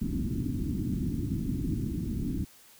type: low-pass noise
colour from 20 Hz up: white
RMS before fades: -31 dBFS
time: 0.01-2.45 s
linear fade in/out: 10 ms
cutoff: 300 Hz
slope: 48 dB/octave
effects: white hiss -56 dBFS RMS until 2.79 s